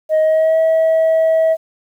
sine tone with pitch glide, 626 to 645.1 Hz, D#5 to E5, +10 to -38 cents, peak -8 dBFS, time 0.09-1.57 s, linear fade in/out 50 ms, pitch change +52 cents, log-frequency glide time 0.2-0.58 s, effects tanh soft clip ceiling -9 dBFS + 8-bit

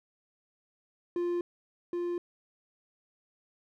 triangle tone with echo, 349.2 Hz, F4, in tune, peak -26 dBFS, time 1.16-1.41 s, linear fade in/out 2 ms, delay 770 ms, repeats 1, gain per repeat -2 dB, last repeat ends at 2.18 s, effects none

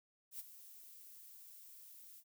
violet noise with ADSR envelope, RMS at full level -45 dBFS, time 0.31-2.24 s, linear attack 84 ms, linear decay 25 ms, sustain -12 dB, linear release 62 ms, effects none

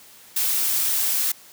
blue noise, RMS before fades -22 dBFS, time 0.36-1.32 s, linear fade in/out 5 ms, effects white hiss -48 dBFS RMS until 1.52 s + high-pass 80 Hz 12 dB/octave

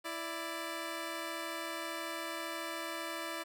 10% pulse tone pair together, 330.9 / 587.3 Hz, E4 / D5, +7 / 0 cents, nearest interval minor seventh, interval 993 cents, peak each -32 / -33 dBFS, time 0.04-3.44 s, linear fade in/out 20 ms, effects 11-bit

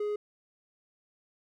triangle tone, 417.1 Hz, G#4, 7 cents sharp, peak -27 dBFS, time 0-0.16 s, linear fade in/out 5 ms, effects none

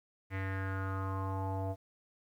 square tone with low-pass filter sweep, 96.1 Hz, G2, 34 cents flat, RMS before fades -36 dBFS, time 0.3-1.76 s, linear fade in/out 50 ms, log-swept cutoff 2100 to 700 Hz, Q 4.9, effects 11-bit

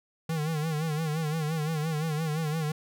square tone with vibrato, 156.4 Hz, D#3, 9 cents sharp, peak -28 dBFS, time 0.29-2.72 s, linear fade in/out 5 ms, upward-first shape sine, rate 5.8 Hz, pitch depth 86 cents each way, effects none

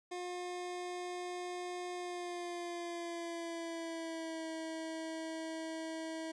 25% pulse tone with pitch glide, 357.5 to 322.2 Hz, F4 to E4, +41 to -39 cents, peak -36 dBFS, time 0.11-6.32 s, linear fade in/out 10 ms, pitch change -180 cents, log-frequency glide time 1.94-4.48 s, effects resampled to 22050 Hz + 13-bit

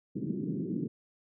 pink band-pass noise, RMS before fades -34 dBFS, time 0.15-0.88 s, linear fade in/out 10 ms, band 140 to 370 Hz, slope 48 dB/octave, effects none

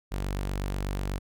sawtooth tone, 48.15 Hz, G1, 30 cents flat, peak -25 dBFS, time 0.11-1.19 s, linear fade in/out 20 ms, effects none

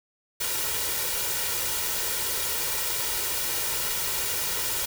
white noise with comb filter, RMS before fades -28 dBFS, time 0.4-4.86 s, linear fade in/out 10 ms, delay 2.1 ms, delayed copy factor +0.6, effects none

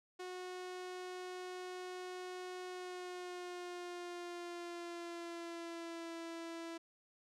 sawtooth tone with pitch glide, 365 to 332.8 Hz, F#4 to E4, -24 to +17 cents, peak -40 dBFS, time 0.19-6.78 s, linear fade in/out 10 ms, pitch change -159 cents, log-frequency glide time 2.68-6.14 s, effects low-pass 8000 Hz 12 dB/octave

